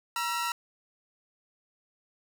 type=tone pair together; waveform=sawtooth; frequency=952 / 1346.3 Hz; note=A#5 / E6; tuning=+36 / +36 cents; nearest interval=tritone; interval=600 cents; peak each=-28 dBFS; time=0.16-0.52 s; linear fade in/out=2 ms; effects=none